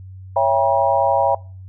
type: chord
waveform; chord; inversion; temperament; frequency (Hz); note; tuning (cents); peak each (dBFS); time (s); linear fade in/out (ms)
sine; C# diminished seventh; none; just; 554.4 / 665.2 / 798.3 / 957.9; C#5 / E5 / G5 / Bb5; 0 / +16 / +31 / +47; -19; 0.36-1.35; 5
effects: noise-tail reverb RT60 0.4 s tail -23 dB re dry + added 94 Hz sine -34 dBFS peak until 1.68 s